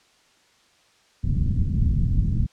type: low-pass noise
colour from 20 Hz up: pink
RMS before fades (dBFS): -21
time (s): 1.23-2.47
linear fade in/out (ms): 20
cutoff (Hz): 180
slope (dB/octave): 24
effects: white hiss -59 dBFS RMS until 2.52 s + low-pass 6000 Hz 12 dB/octave